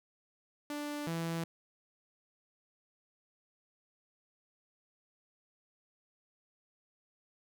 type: tone pair in turn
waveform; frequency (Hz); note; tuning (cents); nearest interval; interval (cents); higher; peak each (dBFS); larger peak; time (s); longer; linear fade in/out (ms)
sawtooth; 293.7 / 165.93; D4 / E3; 0 / +12; minor seventh; 988; first; -33 / -30; second; 0.7-1.07 / 1.07-1.44; neither; 2
effects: none